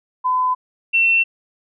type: tone pair in turn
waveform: sine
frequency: 1012 / 2702 Hz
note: B5 / E7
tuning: +42 / +42 cents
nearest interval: octave + perfect fourth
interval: 1700 cents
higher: second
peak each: -15 / -12 dBFS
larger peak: second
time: 0.24-0.55 / 0.93-1.24 s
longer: neither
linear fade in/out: 20 ms
effects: none